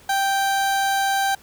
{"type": "tone", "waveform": "30% pulse", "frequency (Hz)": 784, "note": "G5", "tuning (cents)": 0, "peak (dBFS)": -16, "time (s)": [0.09, 1.35], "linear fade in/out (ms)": 5, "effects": ["pink hiss -50 dBFS RMS until 1.42 s"]}